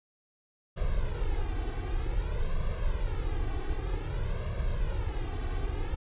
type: noise with flanger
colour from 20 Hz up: brown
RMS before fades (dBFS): -30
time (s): 0.76-5.96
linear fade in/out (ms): 20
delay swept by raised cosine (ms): 1.8 to 2.62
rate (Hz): 0.53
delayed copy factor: +0.85
effects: resampled to 8000 Hz